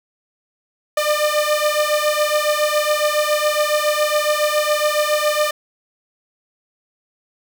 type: beating tone pair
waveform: sawtooth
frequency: 597 / 604.2 Hz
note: D5 / D5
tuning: +28 / +49 cents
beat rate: 7.2 Hz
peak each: -15 dBFS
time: 0.97-5.51 s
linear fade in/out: 5 ms
effects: none